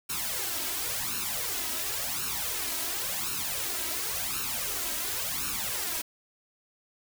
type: noise with flanger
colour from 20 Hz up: white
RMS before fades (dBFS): -32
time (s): 0.09-6.02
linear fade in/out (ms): 10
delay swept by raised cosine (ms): 0.73 to 3.13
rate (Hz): 0.93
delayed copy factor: +0.8
effects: none